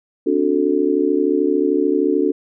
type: chord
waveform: sine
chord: D dominant seventh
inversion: third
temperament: just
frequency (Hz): 264.3 / 293.7 / 367.1 / 440.5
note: C4 / D4 / F#4 / A4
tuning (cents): +18 / 0 / -14 / +2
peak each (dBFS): -24 / -18 / -19 / -20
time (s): 0.26-2.32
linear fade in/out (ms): 10
effects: none